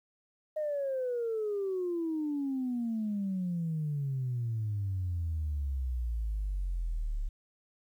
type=exponential sweep; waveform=sine; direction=down; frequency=622.3 to 34.65 Hz; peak=-29 dBFS; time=0.56-7.29 s; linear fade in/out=10 ms; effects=tanh soft clip ceiling -26 dBFS + 11-bit